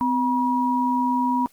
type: tone pair together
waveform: sine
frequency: 254.8 / 962 Hz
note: C4 / B5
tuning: -46 / -46 cents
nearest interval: octave + major seventh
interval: 2300 cents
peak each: -22 / -21 dBFS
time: 0.01-1.46 s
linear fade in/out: 0 ms
effects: white hiss -58 dBFS RMS until 1.52 s + Opus 32 kbps